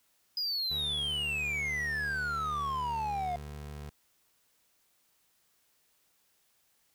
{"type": "exponential sweep", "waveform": "triangle", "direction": "down", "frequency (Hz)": [5000, 698.5], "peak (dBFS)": -29, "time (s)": [0.37, 3.36], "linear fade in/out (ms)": 2}
{"type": "tone", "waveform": "25% pulse", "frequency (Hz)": 73.42, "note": "D2", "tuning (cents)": 0, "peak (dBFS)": -37, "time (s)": [0.7, 3.9], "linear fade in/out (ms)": 10}
{"effects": ["white hiss -71 dBFS RMS until 6.94 s"]}